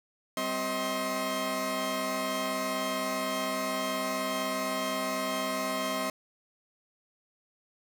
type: tone cluster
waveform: sawtooth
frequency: 195.7 / 259.9 / 635 / 1059 Hz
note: G3 / C4 / D#5 / C6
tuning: -3 / -11 / +35 / +21 cents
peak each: -36 / -32 / -29 / -31 dBFS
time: 0.37-6.1 s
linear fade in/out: 2 ms
effects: none